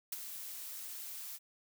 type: noise with ADSR envelope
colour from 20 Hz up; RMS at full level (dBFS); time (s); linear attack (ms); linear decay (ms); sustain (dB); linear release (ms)
blue; -36; 0.12-1.39; 5; 24; -9; 39
effects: none